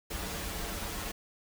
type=noise with comb filter; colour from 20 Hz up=pink; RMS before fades=-37 dBFS; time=0.1-1.12 s; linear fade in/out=10 ms; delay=7.9 ms; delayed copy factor=-0.75; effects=none